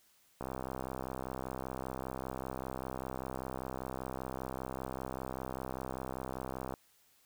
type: click train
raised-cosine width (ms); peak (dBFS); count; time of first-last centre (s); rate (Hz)
1; -25; 413; 0.41-6.739; 65.1
effects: white hiss -68 dBFS RMS until 7.25 s